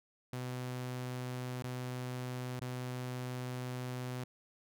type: tone with dropouts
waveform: sawtooth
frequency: 125.9 Hz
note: B2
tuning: 34 cents sharp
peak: -34 dBFS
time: 0.33-4.24 s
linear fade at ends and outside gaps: 2 ms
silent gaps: 1.623-1.64 / 2.596-2.614 s
effects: none